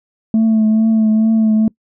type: tone with vibrato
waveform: sine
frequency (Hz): 220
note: A3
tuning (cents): 0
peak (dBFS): -7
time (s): 0.34-1.68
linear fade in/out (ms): 2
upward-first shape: triangle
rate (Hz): 2.3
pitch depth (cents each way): 33
effects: noise-tail reverb RT60 0.1 s tail -25 dB re dry + tanh soft clip ceiling -8 dBFS